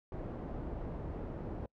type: low-pass noise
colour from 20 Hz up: pink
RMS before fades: -41 dBFS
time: 0.12-1.66 s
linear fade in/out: 2 ms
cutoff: 630 Hz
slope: 12 dB/octave
effects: noise-tail reverb RT60 0.1 s tail -26 dB re dry